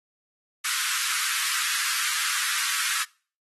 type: high-pass noise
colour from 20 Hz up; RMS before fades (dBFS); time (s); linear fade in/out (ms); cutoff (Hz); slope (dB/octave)
pink; -27; 0.64-3.04; 10; 1200; 48
effects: noise-tail reverb RT60 0.4 s tail -24 dB re dry + AAC 32 kbps